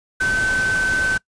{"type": "tone in noise", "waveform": "sine", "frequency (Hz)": 1529, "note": "G6", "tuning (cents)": -44, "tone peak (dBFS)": -17, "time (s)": [0.2, 1.18], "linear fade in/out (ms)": 10, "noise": "pink", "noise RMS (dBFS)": -28, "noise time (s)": [0.2, 1.18], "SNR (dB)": 8, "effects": ["noise-tail reverb RT60 0.1 s tail -22 dB re dry", "resampled to 22050 Hz"]}